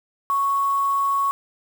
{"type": "tone with quantisation", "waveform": "sine", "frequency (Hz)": 1108.7, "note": "C#6", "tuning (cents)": 0, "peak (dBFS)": -18, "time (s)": [0.3, 1.31], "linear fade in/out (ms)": 0, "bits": 6, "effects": []}